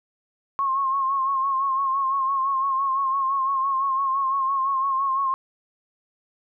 sine tone with vibrato, 1080 Hz, C#6, 45 cents flat, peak -20 dBFS, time 0.59-5.34 s, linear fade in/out 0 ms, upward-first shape sine, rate 5.9 Hz, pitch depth 48 cents each way, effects none

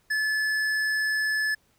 sine tone with tanh clipping, 1728 Hz, A6, 32 cents flat, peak -25 dBFS, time 0.1-1.55 s, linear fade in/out 10 ms, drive 12 dB, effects pink hiss -66 dBFS RMS until 1.78 s

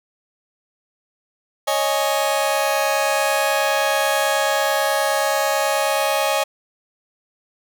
sawtooth chord, C# suspended second, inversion none, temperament just, 554.4 / 623.7 / 831.5 Hz, C#5 / D#5 / G#5, 0 / +4 / +2 cents, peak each -18 dBFS, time 1.67-6.44 s, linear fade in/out 10 ms, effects none

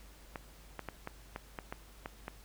clicks, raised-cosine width 0.5 ms, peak -24 dBFS, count 9, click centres 0.358 / 0.793 / 0.887 / 1.074 / 1.361 / 1.588 / 1.725 / 2.059 / 2.281 s, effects added 50 Hz sine -55 dBFS peak until 2.44 s + pink hiss -59 dBFS RMS until 2.44 s

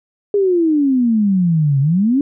sine exponential two-way sweep, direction down then up, 414.4 to 133.7 to 291 Hz, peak -11 dBFS, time 0.34-2.21 s, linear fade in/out 2 ms, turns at 1.8 s, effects none

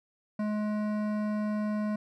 sine tone with hard clipping, 211.2 Hz, G#3, 29 cents sharp, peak -30 dBFS, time 0.39-1.96 s, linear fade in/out 5 ms, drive 14 dB, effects none

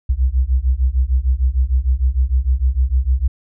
sine beating tone pair, 61 / 67.6 Hz, B1 / C#2, -21 / -43 cents, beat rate 6.6 Hz, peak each -16 dBFS, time 0.09-3.28 s, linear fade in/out 10 ms, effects none

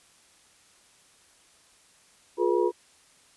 sine tone cluster, 355.7 / 421.3 / 486.7 / 962 Hz, F4 / G#4 / B4 / B5, +32 / +25 / -25 / -46 cents, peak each -24 / -26 / -28 / -31 dBFS, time 2.37-2.72 s, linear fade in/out 50 ms, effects white hiss -59 dBFS RMS until 3.36 s + resampled to 24000 Hz

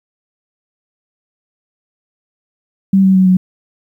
sine tone with pitch steps, 193.4 / 190.41 / 187.46 / 184.56 Hz, G3 / F#3 / F#3 / F#3, -23 / +50 / +23 / -4 cents, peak -6 dBFS, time 2.93-3.37 s, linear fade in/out 5 ms, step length 110 ms, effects 8-bit

